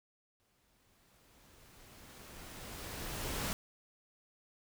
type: noise with exponential growth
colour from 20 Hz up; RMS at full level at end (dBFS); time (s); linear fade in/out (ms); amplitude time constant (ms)
pink; -36; 0.4-3.53; 0; 680
effects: none